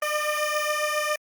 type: beating tone pair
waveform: 15% pulse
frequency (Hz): 600 / 607.3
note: D5 / D#5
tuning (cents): +37 / -42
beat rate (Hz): 7.3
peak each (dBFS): -19 / -22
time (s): 0.02-1.16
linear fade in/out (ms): 5
effects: Opus 32 kbps